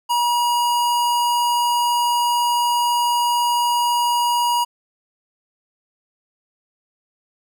square tone, 959 Hz, A#5, 49 cents sharp, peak -17 dBFS, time 0.09-4.65 s, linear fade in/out 20 ms, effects none

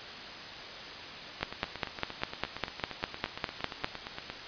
two click trains, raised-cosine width 0.3 ms, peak -21 / -12 dBFS, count 26 / 13, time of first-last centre 1.41-4.3 / 1.43-3.844 s, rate 8.65 / 4.97 Hz, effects white hiss -42 dBFS RMS until 4.47 s + resampled to 11025 Hz

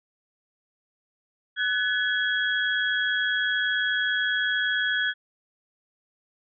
sine tone cluster, 1499 / 1708 / 3313 Hz, F#6 / G#6 / G#7, +22 / +48 / -5 cents, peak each -26 / -26 / -29 dBFS, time 1.56-5.14 s, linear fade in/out 50 ms, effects none

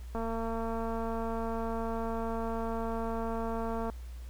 click train, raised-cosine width 1 ms, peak -23 dBFS, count 852, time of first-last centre 0.15-3.899 s, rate 227 Hz, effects added 60 Hz sine -40 dBFS peak until 4.29 s + pink hiss -59 dBFS RMS until 4.29 s

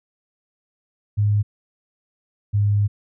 sine tone pair in turn, 103.83 / 102.7 Hz, G#2 / G#2, 0 / -19 cents, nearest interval unison, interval 19 cents, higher first, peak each -15 dBFS, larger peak neither, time 1.17-1.43 / 2.53-2.88 s, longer second, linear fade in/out 20 ms, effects none

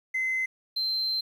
triangle tone pair in turn, 2054 / 4118 Hz, C7 / C8, -33 / -28 cents, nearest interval octave, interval 1205 cents, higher second, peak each -22 / -23 dBFS, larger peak first, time 0.14-0.46 / 0.76-1.21 s, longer second, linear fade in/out 10 ms, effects tanh soft clip ceiling -22 dBFS + 10-bit

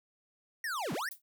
square linear two-way sweep, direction down then up, 1918 to 125.7 to 1918 Hz, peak -34 dBFS, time 0.64-1.09 s, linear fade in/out 2 ms, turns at 0.93 s
violet noise with exponential decay, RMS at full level -39 dBFS, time 1.11-1.22 s, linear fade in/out 5 ms, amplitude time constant 23 ms
effects none

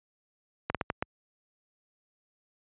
slowing click train, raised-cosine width 0.5 ms, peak -13 dBFS, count 5, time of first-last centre 0.7-1.025 s, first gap 47 ms, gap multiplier 1.38, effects high-pass 60 Hz 12 dB/octave + resampled to 8000 Hz

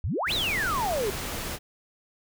sine exponential two-way sweep, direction up then down, 65.6 to 4162 to 385.1 Hz, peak -25 dBFS, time 0.04-1.1 s, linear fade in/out 0 ms, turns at 0.33 s
pink noise, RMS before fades -33 dBFS, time 0.26-1.59 s, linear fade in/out 50 ms
effects none

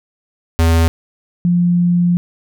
square / sine tone pair in turn, 82.5 / 175.12 Hz, E2 / F3, +2 / +5 cents, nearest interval octave + minor second, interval 1303 cents, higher second, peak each -10 dBFS, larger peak neither, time 0.59-0.88 / 1.45-2.17 s, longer second, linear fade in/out 0 ms, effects none

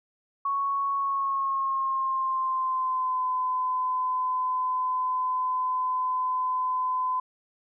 sine tone with pitch glide, 1108.7 to 1016.7 Hz, C#6 to B5, 0 to +50 cents, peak -24 dBFS, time 0.45-7.2 s, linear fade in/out 5 ms, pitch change -150 cents, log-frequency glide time 0.95-3.25 s, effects none

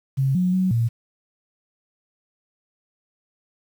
sine tone with pitch steps, 134.8 / 181.7 / 186.2 / 116.1 Hz, C#3 / F#3 / F#3 / A#2, -48 / -31 / +11 / -7 cents, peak -17 dBFS, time 0.17-0.89 s, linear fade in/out 20 ms, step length 180 ms, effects 8-bit

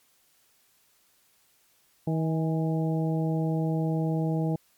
harmonic tone with a mistuned harmonic, 159.9 Hz, D#3, 48 cents sharp, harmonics 1 / 2 / 3 / 4 / 5, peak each -25 / -31 / -35 / -37 / -39 dBFS, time 2.07-4.56 s, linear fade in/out 5 ms, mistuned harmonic 5, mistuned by +39 cents, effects white hiss -65 dBFS RMS until 4.77 s + MP3 96 kbps

